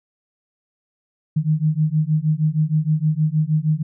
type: beating tone pair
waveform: sine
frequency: 151.7 / 158.1 Hz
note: D#3 / D#3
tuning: -44 / +28 cents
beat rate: 6.4 Hz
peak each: -19 dBFS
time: 1.36-3.83 s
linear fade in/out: 10 ms
effects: none